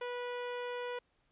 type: tone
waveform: sawtooth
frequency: 489.4 Hz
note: B4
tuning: 16 cents flat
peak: -33 dBFS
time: 0.01-0.99 s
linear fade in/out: 5 ms
effects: pink hiss -75 dBFS RMS until 1.31 s + resampled to 8000 Hz